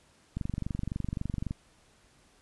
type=click train; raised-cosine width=5 ms; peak=-20 dBFS; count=28; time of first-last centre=0.37-1.509 s; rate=23.7 Hz; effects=pink hiss -63 dBFS RMS until 2.41 s + resampled to 24000 Hz